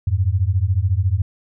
sine beating tone pair, 87.4 / 101.4 Hz, F2 / G#2, +2 / -41 cents, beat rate 14 Hz, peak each -18 dBFS, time 0.07-1.22 s, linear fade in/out 5 ms, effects none

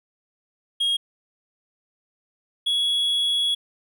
triangle tone pair in turn, 3269 / 3355 Hz, G#7 / G#7, -28 / +17 cents, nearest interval unison, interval 45 cents, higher second, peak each -18 dBFS, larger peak neither, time 0.8-0.97 / 2.66-3.55 s, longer second, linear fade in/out 10 ms, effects none

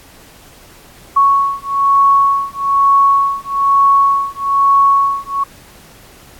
sine beating tone pair, 1108.7 / 1109.8 Hz, C#6 / C#6, 0 / +2 cents, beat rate 1.1 Hz, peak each -12 dBFS, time 1.16-5.44 s, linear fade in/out 10 ms, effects pink hiss -42 dBFS RMS until 6.39 s + AAC 64 kbps

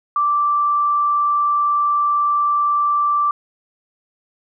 sine tone, 1171 Hz, D6, 5 cents flat, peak -14 dBFS, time 0.16-3.31 s, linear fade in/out 2 ms, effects none

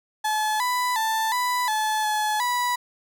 35% pulse tone with pitch steps, 859 / 993 / 885 / 991 / 863 / 853 / 981 Hz, A5 / B5 / A5 / B5 / A5 / G#5 / B5, -42 / +9 / +10 / +6 / -34 / +46 / -12 cents, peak -20 dBFS, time 0.24-2.76 s, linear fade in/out 10 ms, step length 360 ms, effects none

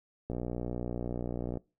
click train, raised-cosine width 2 ms, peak -22 dBFS, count 78, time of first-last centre 0.3-1.573 s, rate 60.5 Hz, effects noise-tail reverb RT60 0.3 s tail -24 dB re dry

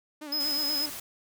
sawtooth tone with vibrato, 293.7 Hz, D4, in tune, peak -34 dBFS, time 0.21-0.9 s, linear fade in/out 10 ms, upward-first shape sine, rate 8.3 Hz, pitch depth 80 cents each way
square tone, 5080 Hz, D#8, 35 cents sharp, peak -27 dBFS, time 0.32-0.86 s, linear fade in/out 5 ms
white noise, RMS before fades -39 dBFS, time 0.4-1 s, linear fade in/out 5 ms
effects none

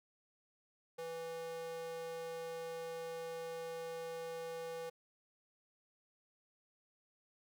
square tone with high-pass filter, 164.81 Hz, E3, in tune, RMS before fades -44 dBFS, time 0.98-4.9 s, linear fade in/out 10 ms, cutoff 500 Hz, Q 2.8, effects none

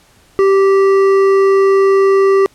triangle tone with hard clipping, 390 Hz, G4, 9 cents flat, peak -9 dBFS, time 0.39-2.46 s, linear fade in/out 0 ms, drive 13 dB, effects pink hiss -49 dBFS RMS until 2.54 s + low-pass 12000 Hz 12 dB/octave

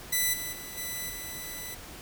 5% pulse tone with level steps, 1991 Hz, B6, 14 cents sharp, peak -14 / -23 / -30 / -23 / -27 dBFS, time 0.12-1.75 s, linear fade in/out 10 ms, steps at 0.33 / 0.52 / 0.77 / 1.09 s, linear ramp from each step 10 ms, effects pink hiss -45 dBFS RMS until 2.01 s

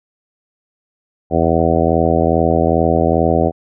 harmonic tone, 82.41 Hz, E2, in tune, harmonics 1 / 2 / 3 / 4 / 5 / 6 / 7 / 8 / 9, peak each -20 / -20 / -20 / -20 / -20 / -20 / -20 / -20 / -20 dBFS, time 1.3-3.52 s, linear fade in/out 50 ms, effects none

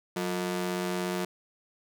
sawtooth ring-modulated tone, 270.2 Hz, C#4, 44 cents flat, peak -22 dBFS, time 0.16-1.25 s, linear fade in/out 5 ms, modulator 86.7 Hz, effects none

